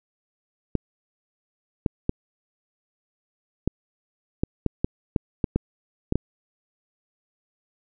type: clicks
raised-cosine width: 3 ms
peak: -8 dBFS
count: 12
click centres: 0.753 / 1.862 / 2.094 / 3.676 / 4.435 / 4.663 / 4.845 / 5.162 / 5.442 / 5.56 / 6.124 / 6.156 s
effects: none